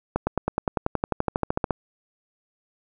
accelerating click train, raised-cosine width 1 ms, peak -8 dBFS, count 19, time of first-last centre 0.16-1.708 s, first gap 110 ms, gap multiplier 0.97, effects none

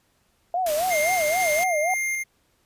sine tone with vibrato, 669 Hz, E5, 25 cents sharp, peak -21 dBFS, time 0.54-1.94 s, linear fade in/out 2 ms, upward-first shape sine, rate 3.8 Hz, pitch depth 200 cents each way
white noise, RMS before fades -31 dBFS, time 0.66-1.64 s, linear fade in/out 5 ms
square tone with tremolo, 2113 Hz, C7, 16 cents sharp, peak -24 dBFS, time 0.9-2.24 s, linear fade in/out 20 ms, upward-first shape square, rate 2 Hz, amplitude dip 25%
effects pink hiss -66 dBFS RMS until 2.65 s + resampled to 32000 Hz

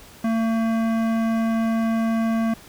sine tone with hard clipping, 225.8 Hz, A3, 45 cents sharp, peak -21 dBFS, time 0.24-2.54 s, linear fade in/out 5 ms, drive 15 dB, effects pink hiss -46 dBFS RMS until 2.68 s

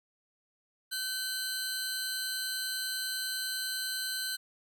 sawtooth tone pair together, 1530 / 4090 Hz, G6 / C8, -42 / -40 cents, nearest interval octave + perfect fourth, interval 1702 cents, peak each -33 / -32 dBFS, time 0.91-4.37 s, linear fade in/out 20 ms, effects none

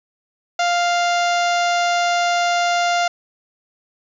harmonic tone with a mistuned harmonic, 698.5 Hz, F5, in tune, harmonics 1 / 2 / 3 / 4 / 5 / 6 / 7 / 8 / 9 / 10, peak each -17 / -23 / -27 / -29 / -31 / -33 / -34 / -35 / -36 / -37 dBFS, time 0.59-3.08 s, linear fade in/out 5 ms, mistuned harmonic 5, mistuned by +17 cents, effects 9-bit

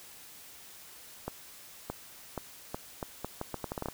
accelerating click train, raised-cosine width 1 ms, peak -20 dBFS, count 14, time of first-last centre 1.28-3.885 s, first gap 620 ms, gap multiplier 0.77, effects white hiss -51 dBFS RMS until 3.93 s

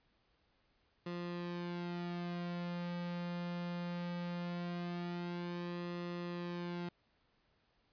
sawtooth tone with flanger, 174.5 Hz, F3, 1 cent flat, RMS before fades -41 dBFS, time 1.06-6.89 s, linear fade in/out 5 ms, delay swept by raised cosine 1.3 to 3.1 ms, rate 0.2 Hz, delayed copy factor -0.6, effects pink hiss -75 dBFS RMS until 7.92 s + resampled to 11025 Hz

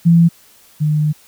sine tone pair in turn, 168.4 / 151.64 Hz, E3 / D#3, +37 / -44 cents, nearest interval major second, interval 181 cents, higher first, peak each -6 / -12 dBFS, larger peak first, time 0.05-0.29 / 0.8-1.13 s, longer second, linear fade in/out 20 ms, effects white hiss -48 dBFS RMS until 1.27 s

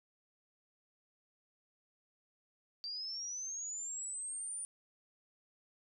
sine linear sweep, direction up, 4628 to 9397 Hz, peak -39 dBFS, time 2.84-4.65 s, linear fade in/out 0 ms, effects none

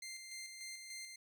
15% pulse tone with tremolo, 2093 Hz, C7, in tune, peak -39 dBFS, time 0.02-1.16 s, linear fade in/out 5 ms, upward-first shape square, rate 3.4 Hz, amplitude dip 40%, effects none

